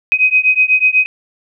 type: beating tone pair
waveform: sine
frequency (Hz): 2513 / 2521.1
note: D#7 / D#7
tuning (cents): +17 / +22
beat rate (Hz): 8.1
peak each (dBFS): -12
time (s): 0.12-1.06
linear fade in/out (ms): 0
effects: none